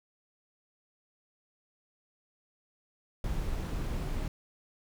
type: noise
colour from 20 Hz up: brown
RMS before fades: -33 dBFS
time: 3.24-4.28 s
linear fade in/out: 2 ms
effects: none